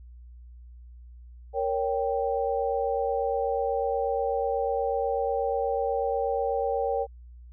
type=chord; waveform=sine; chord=G diminished; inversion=first; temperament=equal; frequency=466.2 / 554.4 / 784 Hz; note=Bb4 / Db5 / G5; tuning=0 / 0 / 0 cents; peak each=-28 / -29 / -29 dBFS; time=1.53-7.07 s; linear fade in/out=50 ms; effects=added 60 Hz sine -44 dBFS peak until 7.52 s